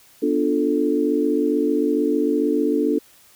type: chord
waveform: sine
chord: B half-diminished seventh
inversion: none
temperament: equal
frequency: 246.9 / 293.7 / 349.2 / 440 Hz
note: B3 / D4 / F4 / A4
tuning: 0 / 0 / 0 / 0 cents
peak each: -25 / -20 / -25 / -22 dBFS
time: 0.22-2.99 s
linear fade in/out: 10 ms
effects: white hiss -52 dBFS RMS until 3.35 s